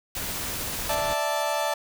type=noise; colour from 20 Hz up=white; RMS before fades=-33 dBFS; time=0.15-0.95 s; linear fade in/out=2 ms
type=noise with tremolo; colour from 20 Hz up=pink; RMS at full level=-34 dBFS; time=0.16-1.14 s; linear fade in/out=5 ms; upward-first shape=sine; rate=16 Hz; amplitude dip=40%
type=chord; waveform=35% pulse; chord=D suspended second; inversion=none; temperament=equal; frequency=587.3 / 659.3 / 880 Hz; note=D5 / E5 / A5; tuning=0 / 0 / 0 cents; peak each=-27 / -28 / -26 dBFS; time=0.89-1.74 s; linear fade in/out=5 ms
effects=none